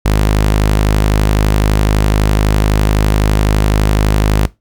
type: tone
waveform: sawtooth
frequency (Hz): 51.91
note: G#1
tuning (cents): 0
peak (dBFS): -5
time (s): 0.05-4.47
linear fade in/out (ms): 10
effects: noise-tail reverb RT60 0.2 s tail -19 dB re dry